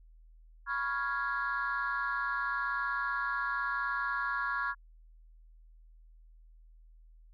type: chord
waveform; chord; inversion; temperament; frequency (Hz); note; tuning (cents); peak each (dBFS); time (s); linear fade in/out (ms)
sine; C# dominant seventh; third; equal; 987.8 / 1108.7 / 1396.9 / 1661.2; B5 / C#6 / E#6 / G#6; 0 / 0 / 0 / 0; -39 / -35 / -34 / -34; 0.66-4.75; 50
effects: tanh soft clip ceiling -24 dBFS + added 40 Hz sine -54 dBFS peak until 7.33 s